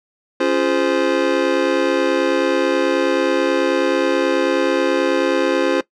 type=chord; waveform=square; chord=Db major seventh; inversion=none; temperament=just; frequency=277.2 / 346.5 / 415.8 / 519.7 Hz; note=Db4 / F4 / Ab4 / C5; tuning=0 / -14 / +2 / -12 cents; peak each=-22 / -20 / -24 / -20 dBFS; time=0.4-5.81 s; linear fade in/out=5 ms; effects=noise-tail reverb RT60 0.1 s tail -19 dB re dry + low-pass 4000 Hz 12 dB/octave